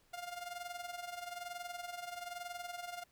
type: tone with amplitude modulation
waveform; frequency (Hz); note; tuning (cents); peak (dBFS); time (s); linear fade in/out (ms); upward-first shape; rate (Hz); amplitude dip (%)
sawtooth; 704; F5; +14; -36; 0.13-3.04; 10; sine; 21.1; 70
effects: pink hiss -71 dBFS RMS until 3.11 s